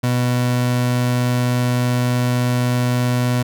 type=tone; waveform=30% pulse; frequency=123.47 Hz; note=B2; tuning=in tune; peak=-13 dBFS; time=0.03-3.43 s; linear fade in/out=10 ms; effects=none